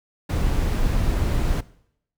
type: noise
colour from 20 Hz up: brown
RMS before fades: -21 dBFS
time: 0.29-1.61 s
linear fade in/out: 10 ms
effects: noise-tail reverb RT60 0.7 s tail -19 dB re dry